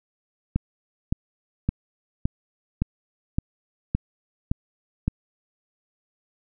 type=click train; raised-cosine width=5 ms; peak=-9 dBFS; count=9; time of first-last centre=0.56-5.08 s; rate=1.77 Hz; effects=none